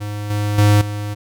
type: tone with level steps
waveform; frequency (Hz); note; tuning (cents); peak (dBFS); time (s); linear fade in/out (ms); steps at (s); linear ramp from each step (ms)
square; 103.83; G#2; 0; -24 / -18 / -10 / -23; 0-1.15; 20; 0.3 / 0.58 / 0.81; 5
effects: none